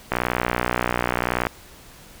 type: click train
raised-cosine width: 0.5 ms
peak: -5 dBFS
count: 83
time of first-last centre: 0.12-1.469 s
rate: 60.8 Hz
effects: pink hiss -46 dBFS RMS until 2.2 s